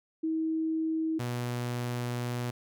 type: tone pair in turn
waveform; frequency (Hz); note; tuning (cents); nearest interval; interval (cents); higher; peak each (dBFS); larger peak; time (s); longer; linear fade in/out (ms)
sine / sawtooth; 320 / 121.68; D#4 / B2; +49 / -25; octave + perfect fourth; 1674; first; -27; neither; 0.23-1.19 / 1.19-2.51; second; 10
effects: none